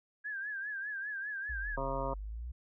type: tone with vibrato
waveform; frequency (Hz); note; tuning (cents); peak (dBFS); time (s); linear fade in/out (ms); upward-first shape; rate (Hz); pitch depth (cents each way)
sine; 1639; G#6; -23; -36; 0.24-1.77; 20; triangle; 5; 110
type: exponential two-way sweep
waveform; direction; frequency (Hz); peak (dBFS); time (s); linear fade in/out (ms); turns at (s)
sine; down then up; 64.5 to 36.71 to 63; -38; 1.49-2.52; 10; 1.76
type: harmonic tone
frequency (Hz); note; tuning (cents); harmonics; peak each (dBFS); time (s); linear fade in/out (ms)
135.5; C#3; -39; 1 / 2 / 3 / 4 / 5 / 7 / 8 / 9; -44 / -44 / -44 / -38 / -42 / -39 / -44 / -44; 1.77-2.14; 5
effects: none